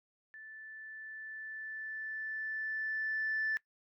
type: tone with level ramp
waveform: sine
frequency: 1756 Hz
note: A6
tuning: 4 cents flat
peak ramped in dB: -48 to -29 dBFS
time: 0.34-3.57 s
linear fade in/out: 0 ms
effects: noise-tail reverb RT60 0.1 s tail -21 dB re dry + tanh soft clip ceiling -27 dBFS